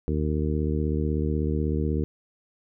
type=harmonic tone; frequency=76.2 Hz; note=D#2; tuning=36 cents flat; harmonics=1 / 2 / 3 / 4 / 5 / 6; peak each=-26 / -29 / -31 / -32 / -33 / -34 dBFS; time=0.08-2.04 s; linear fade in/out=0 ms; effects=none